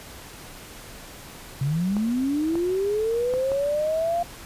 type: linear sweep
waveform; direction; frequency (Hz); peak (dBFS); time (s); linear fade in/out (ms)
sine; up; 130 to 699; -21; 1.61-4.23; 5
type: clicks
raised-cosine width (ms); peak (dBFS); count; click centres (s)
1; -19; 4; 1.967 / 2.555 / 3.338 / 3.518
effects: pink hiss -42 dBFS RMS until 4.45 s + resampled to 32000 Hz